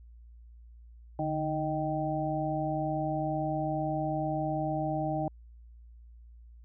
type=harmonic tone with a mistuned harmonic; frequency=155.56 Hz; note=D#3; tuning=in tune; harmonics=1 / 2 / 4 / 5; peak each=-34 / -34 / -34 / -34 dBFS; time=1.19-5.28 s; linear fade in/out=2 ms; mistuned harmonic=1; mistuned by=-73 cents; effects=added 58 Hz sine -49 dBFS peak until 6.64 s